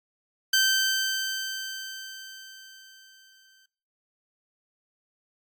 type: tone with exponential decay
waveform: 15% pulse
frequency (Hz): 1551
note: G6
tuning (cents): -19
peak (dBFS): -12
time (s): 0.53-3.66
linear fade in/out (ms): 5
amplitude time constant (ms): 680
effects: noise-tail reverb RT60 0.5 s tail -23 dB re dry + AAC 64 kbps